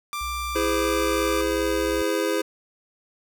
sawtooth tone, 1181 Hz, D6, 9 cents sharp, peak -24 dBFS, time 0.13-1.41 s, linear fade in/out 0 ms
sine tone with pitch glide, 61.8 to 62.23 Hz, B1 to B1, +2 to +14 cents, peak -33 dBFS, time 0.21-2.02 s, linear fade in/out 0 ms, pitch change +12 cents, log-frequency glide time 1.08-1.71 s
square chord, E augmented, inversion none, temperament just, 329.6 / 412 / 515 Hz, E4 / G#4 / B#4, 0 / -14 / -28 cents, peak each -27 dBFS, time 0.55-2.42 s, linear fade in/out 10 ms
effects 9-bit

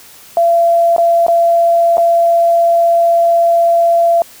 sine tone with dropouts, 679 Hz, F5, 49 cents flat, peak -7 dBFS, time 0.37-4.22 s, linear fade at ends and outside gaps 1 ms, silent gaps 0.964-0.981 / 1.266-1.282 / 1.971-1.98 s, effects white hiss -39 dBFS RMS until 4.4 s

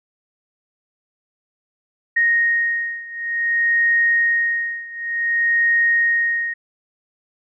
sine beating tone pair, 1864.7 / 1865.25 Hz, A#6 / A#6, 0 / +1 cents, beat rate 0.55 Hz, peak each -18 / -20 dBFS, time 2.16-6.54 s, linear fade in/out 10 ms, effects none

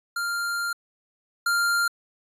square tone pair in turn, 1395 / 1395 Hz, F6 / F6, -2 / -2 cents, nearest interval unison, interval 0 cents, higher neither, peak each -26 / -21 dBFS, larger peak second, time 0.16-0.73 / 1.46-1.88 s, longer first, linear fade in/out 5 ms, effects resampled to 32000 Hz

